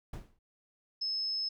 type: noise with exponential decay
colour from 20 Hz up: brown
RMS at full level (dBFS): -36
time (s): 0.13-0.39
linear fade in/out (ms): 5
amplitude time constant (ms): 55
type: tone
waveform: sine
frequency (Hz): 5200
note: E8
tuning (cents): -24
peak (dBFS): -31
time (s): 1.01-1.49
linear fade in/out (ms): 10
effects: none